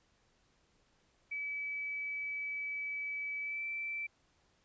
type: tone with pitch glide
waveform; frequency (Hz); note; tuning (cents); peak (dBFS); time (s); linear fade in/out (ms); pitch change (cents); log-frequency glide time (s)
sine; 2293 to 2330; D7 to D7; -42 to -14; -36; 1.31-4.07; 10; +28; 3.41-3.64
effects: pink hiss -72 dBFS RMS until 4.64 s + resampled to 16000 Hz